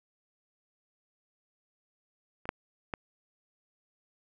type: clicks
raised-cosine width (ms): 0.5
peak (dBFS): -28 / -13 / -18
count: 3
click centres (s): 2.455 / 2.491 / 2.938
effects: none